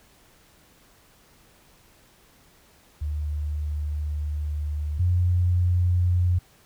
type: tone pair in turn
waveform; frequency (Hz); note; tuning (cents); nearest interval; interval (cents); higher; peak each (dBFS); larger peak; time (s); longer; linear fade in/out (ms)
sine; 74.8 / 88.95; D2 / F2; +32 / +32; minor third; 300; second; -25 / -18; second; 3.01-4.99 / 4.99-6.39; first; 10
effects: pink hiss -57 dBFS RMS until 6.65 s